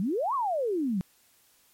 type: exponential two-way sweep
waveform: sine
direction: up then down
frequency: 174.61 to 1155 to 174.61 Hz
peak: -25 dBFS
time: 0-1.01 s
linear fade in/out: 0 ms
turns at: 0.34 s
effects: white hiss -63 dBFS RMS until 1.73 s + MP3 64 kbps